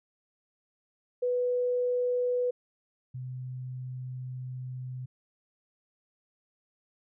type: tone pair in turn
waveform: sine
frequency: 493.9 / 127.53 Hz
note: B4 / C3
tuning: 0 / -44 cents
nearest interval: octave + major seventh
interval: 2344 cents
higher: first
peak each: -25 / -35 dBFS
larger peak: first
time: 1.22-2.51 / 3.14-5.06 s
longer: second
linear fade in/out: 10 ms
effects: none